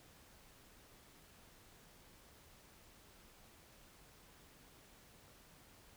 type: silence
effects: pink hiss -63 dBFS RMS until 5.96 s